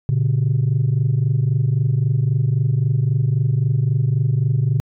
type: tone pair together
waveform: sine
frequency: 116.54 / 140.31 Hz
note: A#2 / C#3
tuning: 0 / +21 cents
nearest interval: minor third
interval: 321 cents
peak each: -16 dBFS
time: 0.09-4.8 s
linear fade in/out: 0 ms
effects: tanh soft clip ceiling -11 dBFS